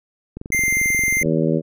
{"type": "click train", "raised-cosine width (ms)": 3, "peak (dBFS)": -18, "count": 21, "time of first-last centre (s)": [0.37, 1.259], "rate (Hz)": 22.5}
{"type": "tone", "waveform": "square", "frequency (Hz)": 2093, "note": "C7", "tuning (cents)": 0, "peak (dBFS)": -17, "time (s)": [0.52, 1.23], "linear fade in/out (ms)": 2}
{"type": "harmonic tone", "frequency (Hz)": 80.2, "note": "E2", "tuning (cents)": -47, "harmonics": [2, 3, 4, 5, 6, 7], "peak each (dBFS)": [-20, -22, -23, -24, -25, -25], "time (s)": [1.21, 1.62], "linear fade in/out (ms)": 50}
{"effects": []}